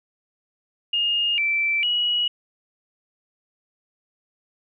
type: tone with pitch steps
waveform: sine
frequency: 2840 / 2333 / 2914 Hz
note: F7 / D7 / F#7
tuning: +28 / -12 / -27 cents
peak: -19 dBFS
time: 0.93-2.28 s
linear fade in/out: 5 ms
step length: 450 ms
effects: none